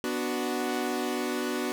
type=chord; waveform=sawtooth; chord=B minor; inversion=none; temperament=equal; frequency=246.9 / 293.7 / 370 Hz; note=B3 / D4 / F#4; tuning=0 / 0 / 0 cents; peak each=-28 / -30 / -28 dBFS; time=0.04-1.72 s; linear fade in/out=0 ms; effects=none